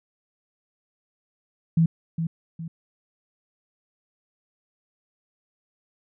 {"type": "tone with echo", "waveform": "sine", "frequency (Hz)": 164.3, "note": "E3", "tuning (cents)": -5, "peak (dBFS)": -15, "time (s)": [1.77, 1.86], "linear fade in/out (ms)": 5, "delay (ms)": 410, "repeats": 2, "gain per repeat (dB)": -8, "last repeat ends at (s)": 2.68, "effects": []}